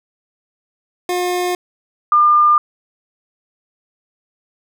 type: tone pair in turn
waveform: 25% pulse / sine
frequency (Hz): 358.1 / 1202.4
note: F4 / D6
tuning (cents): +43 / +40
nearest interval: octave + major sixth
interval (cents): 2097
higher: second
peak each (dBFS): -13 / -8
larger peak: second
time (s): 1.09-1.55 / 2.12-2.58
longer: neither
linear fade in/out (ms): 2
effects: none